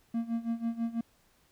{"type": "tone with tremolo", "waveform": "triangle", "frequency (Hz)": 230.8, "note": "A#3", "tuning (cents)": -17, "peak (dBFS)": -25, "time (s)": [0.14, 1.01], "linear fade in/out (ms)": 5, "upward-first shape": "sine", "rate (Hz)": 6.1, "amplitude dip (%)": 85, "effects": ["pink hiss -67 dBFS RMS until 1.51 s"]}